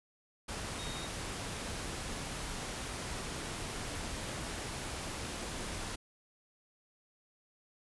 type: tone in noise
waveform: sine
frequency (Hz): 3736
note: A#7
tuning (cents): +3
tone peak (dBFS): -46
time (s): 0.78-1.07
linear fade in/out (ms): 10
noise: pink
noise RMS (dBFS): -40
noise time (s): 0.48-5.96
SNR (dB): -9
effects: resampled to 24000 Hz